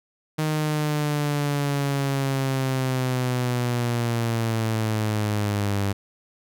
sawtooth linear sweep, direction down, 155.56 to 98.8 Hz, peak -18 dBFS, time 0.38-5.93 s, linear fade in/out 10 ms, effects none

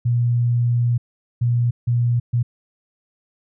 sine tone bursts at uneven times, 120 Hz, B2, 49 cents flat, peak -15 dBFS, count 4, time 0.05-0.98 / 1.41-1.71 / 1.87-2.2 / 2.33-2.43 s, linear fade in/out 10 ms, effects none

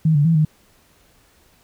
sine tone with pitch steps, 158.4 / 145.2 / 164.6 / 154.2 Hz, D#3 / D3 / E3 / D#3, +31 / -19 / -2 / -15 cents, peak -12 dBFS, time 0.05-0.45 s, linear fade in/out 5 ms, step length 100 ms, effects pink hiss -56 dBFS RMS until 1.63 s

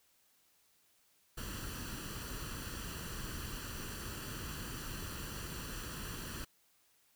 pink noise with comb filter, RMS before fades -43 dBFS, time 1.37-6.45 s, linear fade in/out 10 ms, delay 0.68 ms, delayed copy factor +0.65, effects white hiss -71 dBFS RMS until 7.15 s

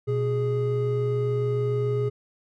triangle tone pair together, 122.76 / 415.3 Hz, B2 / G#4, -10 / 0 cents, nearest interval octave + major sixth, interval 2110 cents, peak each -23 dBFS, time 0.07-2.1 s, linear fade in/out 20 ms, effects none

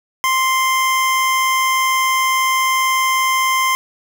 25% pulse tone, 1046.5 Hz, C6, in tune, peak -10 dBFS, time 0.24-3.75 s, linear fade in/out 0 ms, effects none

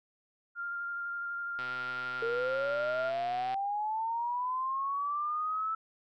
sine tone with vibrato, 1396.9 Hz, F6, in tune, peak -34 dBFS, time 0.55-3.12 s, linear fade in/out 50 ms, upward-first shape square, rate 12 Hz, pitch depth 8 cents each way
click train, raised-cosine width 0.3 ms, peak -27 dBFS, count 247, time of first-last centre 1.59-3.542 s, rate 126 Hz
sine linear sweep, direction up, 452.3 to 1318.5 Hz, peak -30 dBFS, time 2.22-5.75 s, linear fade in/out 5 ms
effects none

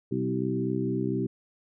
harmonic tone with a mistuned harmonic, 64.3 Hz, C2, 30 cents flat, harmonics 2 / 3 / 4 / 5 / 6, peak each -32 / -32 / -32 / -32 / -32 dBFS, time 0.11-1.27 s, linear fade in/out 10 ms, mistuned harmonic 5, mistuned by +17 cents, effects none

